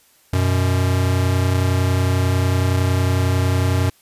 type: tone pair together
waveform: square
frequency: 92.5 / 123.47 Hz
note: F#2 / B2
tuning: 0 / 0 cents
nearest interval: perfect fourth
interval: 500 cents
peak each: -17 / -22 dBFS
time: 0.33-3.9 s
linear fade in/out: 5 ms
effects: white hiss -55 dBFS RMS until 4.01 s + resampled to 32000 Hz